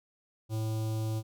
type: tone with notch filter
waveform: square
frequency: 110 Hz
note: A2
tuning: in tune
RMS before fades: -32 dBFS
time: 0.49-1.23 s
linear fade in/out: 50 ms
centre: 1800 Hz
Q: 0.52
effects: none